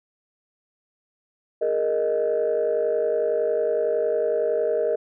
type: chord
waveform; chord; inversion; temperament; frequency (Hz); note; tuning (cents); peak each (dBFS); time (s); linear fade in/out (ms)
sine; Ab suspended second; none; equal; 415.3 / 466.2 / 622.3; Ab4 / Bb4 / Eb5; 0 / 0 / 0; -26 / -22 / -23; 1.61-4.96; 10
effects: tanh soft clip ceiling -14 dBFS